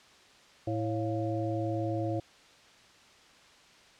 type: harmonic tone with a mistuned harmonic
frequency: 110 Hz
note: A2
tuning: in tune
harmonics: 1 / 3 / 5 / 6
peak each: -33 / -33 / -36 / -38 dBFS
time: 0.67-2.2 s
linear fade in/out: 5 ms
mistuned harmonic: 6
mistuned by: +100 cents
effects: white hiss -57 dBFS RMS until 3.99 s + low-pass 5000 Hz 12 dB/octave